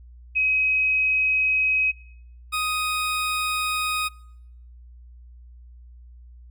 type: tone pair in turn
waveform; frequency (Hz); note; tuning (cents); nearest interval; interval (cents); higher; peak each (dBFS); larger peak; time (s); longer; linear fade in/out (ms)
sine / 20% pulse; 2537 / 1249.2; D#7 / D#6; +33 / +7; octave; 1226; first; -18; neither; 0.35-1.92 / 2.52-4.09; neither; 20
effects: noise-tail reverb RT60 0.8 s tail -25 dB re dry + added 60 Hz sine -43 dBFS peak until 6.5 s